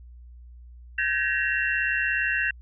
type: tone cluster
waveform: sine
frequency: 1551 / 1688 / 1882 / 2723 Hz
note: G6 / G#6 / A#6 / F7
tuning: -19 / +28 / +16 / -44 cents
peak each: -28 dBFS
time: 0.98-2.51 s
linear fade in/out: 5 ms
effects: added 60 Hz sine -43 dBFS peak until 2.61 s